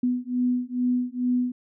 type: beating tone pair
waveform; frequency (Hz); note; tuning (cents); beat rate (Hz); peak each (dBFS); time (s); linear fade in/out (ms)
sine; 247 / 249.3; B3 / B3; 0 / +16; 2.3; -25; 0.03-1.52; 5
effects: none